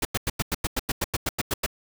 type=noise bursts; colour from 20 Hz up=pink; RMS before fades=-25 dBFS; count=14; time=0.02-1.663 s; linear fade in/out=5 ms; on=31 ms; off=93 ms; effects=none